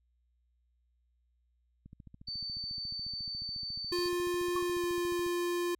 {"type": "click train", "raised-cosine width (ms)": 5, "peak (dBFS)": -38, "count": 49, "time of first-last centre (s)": [1.86, 5.264], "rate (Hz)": 14.1}
{"type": "tone", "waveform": "sine", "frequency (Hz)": 4554, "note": "C#8", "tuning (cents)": 46, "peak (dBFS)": -36, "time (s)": [2.27, 4.09], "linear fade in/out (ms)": 10}
{"type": "tone with pitch glide", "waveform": "square", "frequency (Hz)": [352.6, 349.8], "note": ["F4", "F4"], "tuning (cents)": [17, 3], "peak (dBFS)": -31, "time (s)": [3.92, 5.75], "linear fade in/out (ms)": 5, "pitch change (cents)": -14, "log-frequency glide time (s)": [4.7, 4.83]}
{"type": "tone with exponential decay", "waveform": "sine", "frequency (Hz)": 1099, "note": "C#6", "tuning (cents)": -15, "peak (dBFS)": -29, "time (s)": [4.56, 4.71], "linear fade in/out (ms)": 5, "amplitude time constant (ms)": 31}
{"effects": ["added 60 Hz sine -70 dBFS peak until 5.79 s"]}